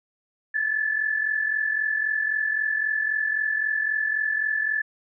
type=tone pair together; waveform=sine; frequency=1701 / 1744.8 Hz; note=G#6 / A6; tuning=+41 / -15 cents; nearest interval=unison; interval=44 cents; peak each=-28 / -23 dBFS; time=0.54-4.82 s; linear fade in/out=10 ms; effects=none